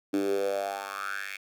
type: tone with high-pass filter sweep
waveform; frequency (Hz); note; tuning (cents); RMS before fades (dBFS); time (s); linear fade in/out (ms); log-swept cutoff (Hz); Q
10% pulse; 98.7; G2; +12; -31; 0.13-1.37; 10; 290 to 2200; 6
effects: none